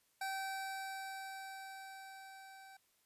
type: tone with level ramp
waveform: 25% pulse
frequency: 773 Hz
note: G5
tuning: 24 cents flat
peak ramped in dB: -34 to -51 dBFS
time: 0.21-2.77 s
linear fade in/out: 5 ms
effects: white hiss -75 dBFS RMS until 3.05 s + resampled to 32000 Hz